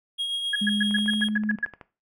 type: tone with tremolo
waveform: triangle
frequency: 3274 Hz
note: G#7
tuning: 25 cents flat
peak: -23 dBFS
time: 0.18-1.29 s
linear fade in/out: 20 ms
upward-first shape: triangle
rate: 7.7 Hz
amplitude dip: 40%
type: tone bursts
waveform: sine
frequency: 1675 Hz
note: G#6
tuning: 14 cents sharp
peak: -20 dBFS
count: 9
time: 0.53-1.653 s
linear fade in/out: 5 ms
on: 27 ms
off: 110 ms
type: tone with pitch glide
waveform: sine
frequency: 207.7 to 213 Hz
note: G#3 to G#3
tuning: 0 to +44 cents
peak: -23 dBFS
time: 0.61-1.56 s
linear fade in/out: 10 ms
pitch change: +44 cents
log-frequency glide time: 0.95-1.12 s
type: click train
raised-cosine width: 0.5 ms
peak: -26 dBFS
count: 13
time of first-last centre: 0.91-1.812 s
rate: 13.3 Hz
effects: noise-tail reverb RT60 0.3 s tail -17 dB re dry